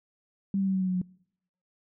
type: tone with pitch steps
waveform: sine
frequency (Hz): 196 / 193.53 / 191.08 / 188.67 / 186.29 / 183.93 / 181.61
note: G3 / G3 / G3 / F#3 / F#3 / F#3 / F#3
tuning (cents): 0 / -22 / -44 / +34 / +12 / -10 / -32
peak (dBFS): -24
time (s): 0.54-1.016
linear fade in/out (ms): 2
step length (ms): 68
effects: noise-tail reverb RT60 0.7 s tail -24 dB re dry